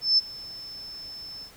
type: tone with ADSR envelope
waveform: sine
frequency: 5274 Hz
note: E8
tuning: in tune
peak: -15 dBFS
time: 0.01-1.52 s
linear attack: 170 ms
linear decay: 22 ms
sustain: -22 dB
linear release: 96 ms
effects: pink hiss -52 dBFS RMS until 1.56 s